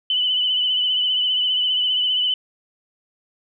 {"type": "tone with vibrato", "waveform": "sine", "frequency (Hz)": 3000, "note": "F#7", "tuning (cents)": 23, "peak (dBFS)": -17, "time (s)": [0.1, 2.34], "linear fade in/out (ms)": 2, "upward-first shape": "triangle", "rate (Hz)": 15, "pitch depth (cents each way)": 44, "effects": []}